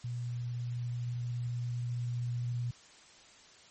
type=tone with level ramp; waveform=sine; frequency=121 Hz; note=B2; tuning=35 cents flat; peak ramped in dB=-34 to -31 dBFS; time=0.04-2.71 s; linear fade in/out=5 ms; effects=white hiss -57 dBFS RMS until 3.7 s + MP3 32 kbps